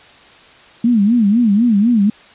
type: tone with vibrato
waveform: sine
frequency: 220 Hz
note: A3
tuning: in tune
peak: -9 dBFS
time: 0.84-2.1 s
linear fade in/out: 5 ms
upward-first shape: sine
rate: 4 Hz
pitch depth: 190 cents each way
effects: white hiss -43 dBFS RMS until 2.34 s + resampled to 8000 Hz